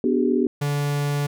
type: chord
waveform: sine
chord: G# half-diminished seventh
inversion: first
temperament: equal with one note detuned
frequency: 246.9 / 293.7 / 378.6 / 415.3 Hz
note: B3 / D4 / F#4 / G#4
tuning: 0 / 0 / +40 / 0 cents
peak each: -21 / -24 / -22 / -26 dBFS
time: 0.04-0.47 s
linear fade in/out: 2 ms
type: tone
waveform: 45% pulse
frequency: 144.4 Hz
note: D3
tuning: 29 cents flat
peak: -21 dBFS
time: 0.61-1.27 s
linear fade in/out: 10 ms
effects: none